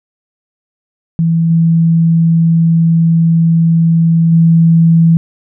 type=tone with level steps; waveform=sine; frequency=165.2 Hz; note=E3; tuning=4 cents sharp; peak=-8 / -6 / -4 dBFS; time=1.19-5.17 s; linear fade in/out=0 ms; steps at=1.5 / 4.32 s; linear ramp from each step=5 ms; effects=none